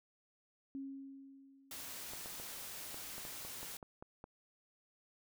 sine tone with exponential decay, 272.4 Hz, C#4, 30 cents flat, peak -40 dBFS, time 0.75-2.36 s, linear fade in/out 0 ms, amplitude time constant 350 ms
white noise, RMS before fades -47 dBFS, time 1.71-3.77 s, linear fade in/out 2 ms
clicks, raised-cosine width 1 ms, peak -35 dBFS, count 11, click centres 2.135 / 2.259 / 2.399 / 2.944 / 3.181 / 3.251 / 3.45 / 3.63 / 3.828 / 4.025 / 4.241 s
effects none

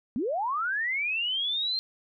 sine linear sweep, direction up, 208.2 to 4200 Hz, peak -26 dBFS, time 0.16-1.79 s, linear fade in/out 0 ms, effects none

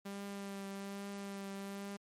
sawtooth tone with vibrato, 198.3 Hz, G3, 20 cents sharp, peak -38 dBFS, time 0.05-1.97 s, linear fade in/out 10 ms, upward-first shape triangle, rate 1.2 Hz, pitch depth 18 cents each way, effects MP3 64 kbps

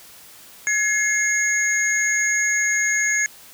sine tone cluster, 1686 / 2141 / 6640 Hz, G#6 / C7 / G#8, +26 / +39 / -1 cents, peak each -22 dBFS, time 0.67-3.26 s, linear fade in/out 0 ms, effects white hiss -45 dBFS RMS until 3.53 s

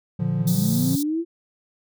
triangle chord, Bb major, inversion none, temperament equal, 116.54 / 146.83 / 174.61 Hz, Bb2 / D3 / F3, 0 / 0 / 0 cents, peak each -25 / -23 / -22 dBFS, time 0.19-0.96 s, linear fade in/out 10 ms
sine linear sweep, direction up, 146.83 to 343.9 Hz, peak -21 dBFS, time 0.38-1.25 s, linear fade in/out 50 ms
white high-pass noise, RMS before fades -31 dBFS, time 0.47-1.03 s, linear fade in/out 5 ms, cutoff 3500 Hz, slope 96 dB/octave
effects none

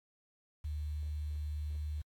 sine tone with quantisation, 75.1 Hz, D2, 39 cents sharp, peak -35 dBFS, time 0.64-2.02 s, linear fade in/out 10 ms, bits 10, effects AAC 64 kbps

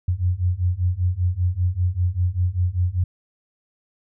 sine beating tone pair, 87.31 / 92.41 Hz, F2 / F#2, 0 / -2 cents, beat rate 5.1 Hz, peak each -22 / -21 dBFS, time 0.08-3.04 s, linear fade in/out 5 ms, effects none

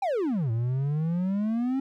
triangle exponential two-way sweep, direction down then up, 830.6 to 110.8 to 273.1 Hz, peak -22 dBFS, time 0.02-1.8 s, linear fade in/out 5 ms, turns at 0.51 s, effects none

